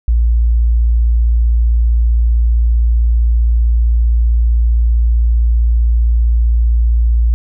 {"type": "tone", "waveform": "sine", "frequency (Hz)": 57.7, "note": "A#1", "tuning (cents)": -17, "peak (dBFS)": -8, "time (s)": [0.08, 7.34], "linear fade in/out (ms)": 0, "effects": []}